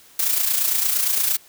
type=noise with amplitude modulation; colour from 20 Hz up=blue; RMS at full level=-18 dBFS; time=0.19-1.37 s; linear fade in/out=5 ms; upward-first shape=sine; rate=28.7 Hz; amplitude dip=55%; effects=white hiss -50 dBFS RMS until 1.48 s